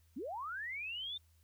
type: linear sweep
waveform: sine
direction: up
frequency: 207.7 to 3625 Hz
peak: -39 dBFS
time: 0.16-1.18 s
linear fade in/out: 10 ms
effects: added 81 Hz sine -65 dBFS peak until 1.43 s + white hiss -75 dBFS RMS until 1.43 s